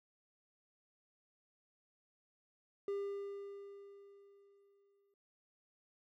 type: tone with exponential decay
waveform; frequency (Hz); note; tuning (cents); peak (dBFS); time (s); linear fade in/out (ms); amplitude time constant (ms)
triangle; 400; G4; +35; -33; 2.88-5.14; 2; 490
effects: none